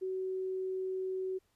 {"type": "tone", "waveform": "sine", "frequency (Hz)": 375.9, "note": "F#4", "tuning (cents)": 27, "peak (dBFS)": -33, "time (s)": [0.01, 1.39], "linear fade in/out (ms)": 20, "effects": ["pink hiss -75 dBFS RMS until 1.55 s", "resampled to 32000 Hz"]}